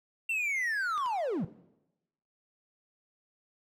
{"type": "linear sweep", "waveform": "triangle", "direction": "down", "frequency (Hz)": [2737, 131], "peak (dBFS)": -27, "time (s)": [0.29, 1.45], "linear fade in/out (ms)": 5}
{"type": "clicks", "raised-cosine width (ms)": 0.2, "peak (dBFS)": -29, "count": 2, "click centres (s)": [0.978, 1.061]}
{"effects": ["noise-tail reverb RT60 0.9 s tail -18 dB re dry"]}